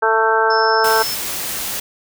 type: harmonic tone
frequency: 222.2 Hz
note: A3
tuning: 17 cents sharp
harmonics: 2 / 3 / 4 / 5 / 6 / 7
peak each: -18 / -23 / -17 / -24 / -20 / -19 dBFS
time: 0.02-1.03 s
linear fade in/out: 10 ms
type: tone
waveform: sine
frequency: 5274 Hz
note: E8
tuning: in tune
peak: -23 dBFS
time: 0.5-1.15 s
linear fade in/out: 5 ms
type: noise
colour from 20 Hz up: white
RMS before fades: -24 dBFS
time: 0.84-1.8 s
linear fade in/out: 5 ms
effects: none